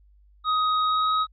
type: tone with pitch glide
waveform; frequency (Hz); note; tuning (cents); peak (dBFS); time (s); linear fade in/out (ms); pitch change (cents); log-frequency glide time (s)
square; 1256 to 1266.2; D#6 to D#6; +16 to +30; -21; 0.44-1.27; 50; +14; 0.84-1.11
effects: added 50 Hz sine -53 dBFS peak until 1.32 s + resampled to 11025 Hz